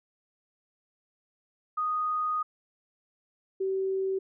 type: tone pair in turn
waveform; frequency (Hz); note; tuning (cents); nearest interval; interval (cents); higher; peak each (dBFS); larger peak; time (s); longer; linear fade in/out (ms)
sine; 1241 / 383.3; D#6 / G4; -5 / -39; octave + minor sixth; 2034; first; -26; neither; 1.77-2.43 / 3.6-4.19; first; 10
effects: none